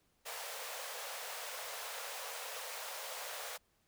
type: high-pass noise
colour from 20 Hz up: pink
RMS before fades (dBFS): -44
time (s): 0.25-3.58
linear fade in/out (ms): 20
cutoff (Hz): 460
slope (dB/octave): 96
effects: pink hiss -75 dBFS RMS until 3.87 s